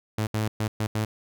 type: tone bursts at uneven times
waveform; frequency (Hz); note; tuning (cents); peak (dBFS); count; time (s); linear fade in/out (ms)
sawtooth; 108.2; A2; -29; -20; 5; 0.18-0.27 / 0.34-0.48 / 0.6-0.68 / 0.8-0.87 / 0.95-1.05; 5
effects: none